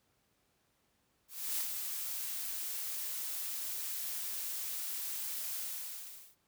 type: noise with ADSR envelope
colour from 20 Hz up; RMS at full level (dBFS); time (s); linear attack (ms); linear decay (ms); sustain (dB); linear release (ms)
blue; -34; 1.28-6.36; 300; 94; -5; 760
effects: pink hiss -75 dBFS RMS until 6.47 s + high-pass 60 Hz 12 dB/octave